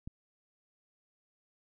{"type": "click", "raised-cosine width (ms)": 5, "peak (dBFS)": -29, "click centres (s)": 0.075, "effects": []}